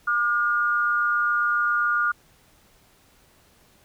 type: tone pair together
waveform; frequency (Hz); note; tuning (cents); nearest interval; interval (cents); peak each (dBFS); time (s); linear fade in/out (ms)
sine; 1201.6 / 1429; D6 / F6; +39 / +39; minor third; 300; -24 / -21; 0.07-2.12; 10
effects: pink hiss -58 dBFS RMS until 3.84 s